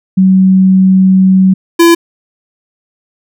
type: tone pair in turn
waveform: sine / square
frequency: 188.7 / 337.6 Hz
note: F#3 / E4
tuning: +34 / +41 cents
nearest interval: minor seventh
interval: 1007 cents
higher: second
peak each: -3 dBFS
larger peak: neither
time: 0.17-1.54 / 1.79-1.95 s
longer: first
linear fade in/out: 10 ms
effects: none